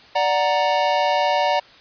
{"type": "chord", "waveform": "square", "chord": "D augmented", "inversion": "none", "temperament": "equal", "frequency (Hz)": [587.3, 740, 932.3], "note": ["D5", "F#5", "A#5"], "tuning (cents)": [0, 0, 0], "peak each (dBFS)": -22, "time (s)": [0.15, 1.6], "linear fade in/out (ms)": 10, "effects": ["white hiss -47 dBFS RMS until 1.8 s", "resampled to 11025 Hz"]}